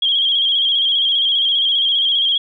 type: tone with vibrato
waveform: sine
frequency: 3248 Hz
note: G#7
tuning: 39 cents flat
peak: -13 dBFS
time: 0.02-2.38 s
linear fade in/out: 5 ms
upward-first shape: square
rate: 15 Hz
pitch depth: 40 cents each way
effects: none